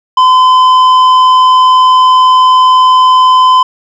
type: tone with tanh clipping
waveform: triangle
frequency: 1021 Hz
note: C6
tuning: 43 cents flat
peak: -4 dBFS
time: 0.17-3.63 s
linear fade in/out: 5 ms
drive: 12 dB
effects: none